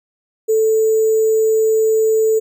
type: tone with sample-and-hold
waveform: sine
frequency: 440 Hz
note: A4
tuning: in tune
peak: -11 dBFS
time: 0.48-2.4 s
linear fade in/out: 20 ms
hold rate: 7350 Hz
effects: none